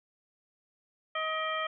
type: harmonic tone with a mistuned harmonic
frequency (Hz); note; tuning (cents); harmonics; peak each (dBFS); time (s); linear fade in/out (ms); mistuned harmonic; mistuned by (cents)
632; D#5; +27; 1 / 2 / 3 / 4 / 5; -36 / -33 / -37 / -40 / -39; 1.15-1.67; 5; 4; -110
effects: none